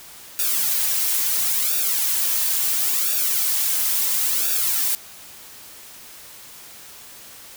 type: noise with flanger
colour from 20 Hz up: blue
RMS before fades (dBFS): -21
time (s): 0.39-4.95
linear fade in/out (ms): 0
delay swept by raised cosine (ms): 0.96 to 3.56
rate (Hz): 0.73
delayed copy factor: -1
effects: white hiss -42 dBFS RMS until 7.56 s